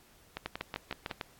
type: two click trains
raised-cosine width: 0.3 ms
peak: -20 / -18 dBFS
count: 5 / 6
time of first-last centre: 0.37-1.112 / 0.46-1.212 s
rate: 5.39 / 6.65 Hz
effects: pink hiss -61 dBFS RMS until 1.39 s + AAC 64 kbps